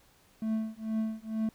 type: tone with tremolo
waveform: triangle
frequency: 220.2 Hz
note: A3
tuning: 2 cents sharp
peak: -24 dBFS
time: 0.42-1.49 s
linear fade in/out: 2 ms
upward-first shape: triangle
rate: 2.2 Hz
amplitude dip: 100%
effects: pink hiss -63 dBFS RMS until 1.54 s